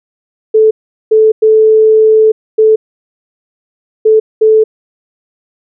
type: tone bursts at uneven times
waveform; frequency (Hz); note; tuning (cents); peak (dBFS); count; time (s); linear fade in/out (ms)
sine; 436.7; A4; -13; -3; 6; 0.54-0.71 / 1.11-1.32 / 1.42-2.32 / 2.58-2.76 / 4.05-4.2 / 4.41-4.64; 10
effects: none